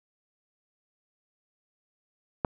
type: click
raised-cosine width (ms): 1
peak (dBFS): -11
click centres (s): 2.448
effects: none